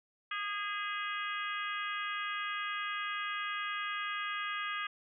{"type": "harmonic tone with a mistuned harmonic", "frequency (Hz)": 410, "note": "G#4", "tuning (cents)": -22, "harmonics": [3, 4, 5, 6, 7, 8], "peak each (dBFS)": [-38, -40, -42, -44, -45, -46], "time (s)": [0.31, 4.87], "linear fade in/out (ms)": 5, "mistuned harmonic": 6, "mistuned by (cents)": 41, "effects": []}